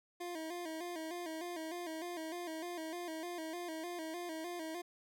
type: tone with vibrato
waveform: 25% pulse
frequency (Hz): 334.6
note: E4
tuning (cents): +26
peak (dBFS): -37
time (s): 0.2-4.82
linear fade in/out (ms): 10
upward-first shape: square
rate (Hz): 3.3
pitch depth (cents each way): 83
effects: none